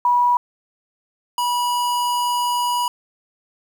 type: tone pair in turn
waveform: sine / square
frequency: 973 / 973 Hz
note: B5 / B5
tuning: -26 / -26 cents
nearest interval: unison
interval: 0 cents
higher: neither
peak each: -13 / -19 dBFS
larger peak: first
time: 0.05-0.37 / 1.38-2.88 s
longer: second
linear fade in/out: 2 ms
effects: 8-bit